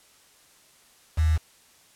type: tone with quantisation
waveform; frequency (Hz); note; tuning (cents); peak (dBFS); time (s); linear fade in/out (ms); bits
sine; 79; D#2; +27; -18; 1.17-1.38; 20; 6
effects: white hiss -57 dBFS RMS until 1.95 s + low-pass 11000 Hz 12 dB/octave